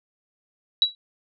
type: tone with exponential decay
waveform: sine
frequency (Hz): 3905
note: B7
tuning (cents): -20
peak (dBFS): -11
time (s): 0.82-0.95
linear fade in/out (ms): 1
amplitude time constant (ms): 27
effects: none